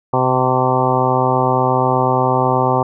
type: harmonic tone with a mistuned harmonic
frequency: 128.3 Hz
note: C3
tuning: 34 cents flat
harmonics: 1 / 2 / 3 / 4 / 5 / 6 / 7 / 8 / 9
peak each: -20 / -23 / -21 / -21 / -23 / -20 / -19 / -23 / -23 dBFS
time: 0.13-2.83 s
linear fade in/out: 5 ms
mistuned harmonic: 8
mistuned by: +31 cents
effects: none